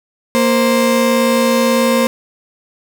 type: tone pair together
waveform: 35% pulse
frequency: 233.1 / 524.6 Hz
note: A#3 / C5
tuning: 0 / +4 cents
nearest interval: octave + major second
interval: 1404 cents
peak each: -12 dBFS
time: 0.35-2.07 s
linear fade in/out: 0 ms
effects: none